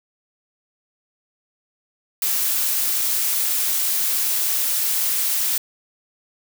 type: noise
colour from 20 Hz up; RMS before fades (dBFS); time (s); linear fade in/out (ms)
blue; -21; 2.22-5.58; 2
effects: none